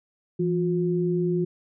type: tone pair together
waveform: sine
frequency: 169 / 358.1 Hz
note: E3 / F4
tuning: +43 / +43 cents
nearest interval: octave + minor second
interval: 1300 cents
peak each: -24 dBFS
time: 0.39-1.45 s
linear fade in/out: 10 ms
effects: none